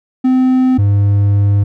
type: tone pair in turn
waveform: triangle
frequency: 257.2 / 101.07 Hz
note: C4 / G#2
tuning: -30 / -47 cents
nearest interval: octave + major third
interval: 1617 cents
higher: first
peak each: -6 dBFS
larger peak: neither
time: 0.24-0.78 / 0.78-1.64 s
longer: second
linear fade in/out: 10 ms
effects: none